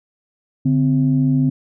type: tone pair together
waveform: sine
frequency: 144.7 / 259 Hz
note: D3 / C4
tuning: -25 / -17 cents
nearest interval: minor seventh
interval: 1008 cents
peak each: -15 dBFS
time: 0.65-1.5 s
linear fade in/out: 10 ms
effects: tanh soft clip ceiling -6 dBFS